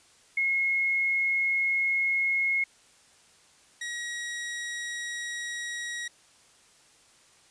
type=tone pair in turn; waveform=sine / sawtooth; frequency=2165 / 1903.3 Hz; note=C#7 / A#6; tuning=-41 / +36 cents; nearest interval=major second; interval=223 cents; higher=first; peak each=-23 / -29 dBFS; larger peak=first; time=0.37-2.64 / 3.81-6.08 s; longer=neither; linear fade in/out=5 ms; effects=white hiss -59 dBFS RMS until 7.5 s + resampled to 22050 Hz